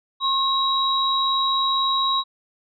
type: tone pair together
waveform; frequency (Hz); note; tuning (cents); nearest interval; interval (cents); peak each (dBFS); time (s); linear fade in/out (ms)
sine; 1076 / 3846; C6 / B7; +48 / -47; octave + minor seventh; 2205; -21 / -21; 0.2-2.24; 50
effects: none